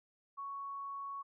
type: tone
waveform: sine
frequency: 1112 Hz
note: C#6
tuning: 5 cents sharp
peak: -40 dBFS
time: 0.37-1.23 s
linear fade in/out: 20 ms
effects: none